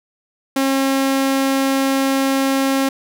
sawtooth tone, 270 Hz, C#4, 45 cents flat, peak -11 dBFS, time 0.56-2.89 s, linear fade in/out 5 ms, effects none

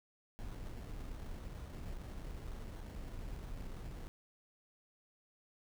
brown noise with sample-and-hold, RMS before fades -45 dBFS, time 0.39-4.08 s, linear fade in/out 0 ms, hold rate 2450 Hz, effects none

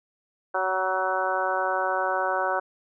harmonic tone with a mistuned harmonic, 187.3 Hz, F#3, 21 cents sharp, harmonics 2 / 3 / 4 / 5 / 6 / 7 / 8, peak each -34 / -29 / -29 / -30 / -33 / -32 / -30 dBFS, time 0.54-2.6 s, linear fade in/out 10 ms, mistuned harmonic 5, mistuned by +18 cents, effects none

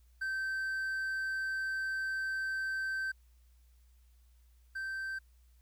triangle tone pair in turn, 1552 / 1557.8 Hz, G6 / G6, -18 / -11 cents, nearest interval unison, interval 7 cents, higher second, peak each -31 / -34 dBFS, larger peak first, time 0.21-3.12 / 4.75-5.19 s, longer first, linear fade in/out 10 ms, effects added 60 Hz sine -60 dBFS peak until 5.61 s + white hiss -75 dBFS RMS until 5.61 s

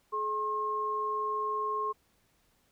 sine tone pair together, 426.3 / 1073 Hz, G#4 / C6, +45 / +43 cents, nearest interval octave + major third, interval 1598 cents, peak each -36 / -30 dBFS, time 0.12-1.93 s, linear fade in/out 20 ms, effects pink hiss -70 dBFS RMS until 2.71 s

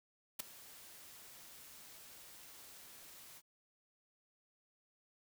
white noise with ADSR envelope, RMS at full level -36 dBFS, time 0.39-3.42 s, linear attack 11 ms, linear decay 6 ms, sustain -20 dB, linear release 46 ms, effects none

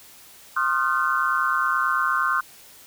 sine tone cluster, 1062 / 1224 / 1392 / 1521 Hz, C6 / D#6 / F6 / F#6, +25 / -29 / -6 / +47 cents, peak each -25 dBFS, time 0.56-2.41 s, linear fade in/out 10 ms, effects white hiss -48 dBFS RMS until 2.86 s

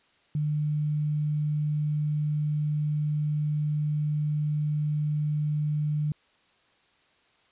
sine tone with quantisation, 150 Hz, D3, 37 cents sharp, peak -24 dBFS, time 0.35-6.12 s, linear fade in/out 2 ms, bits 9, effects white hiss -64 dBFS RMS until 7.51 s + resampled to 8000 Hz

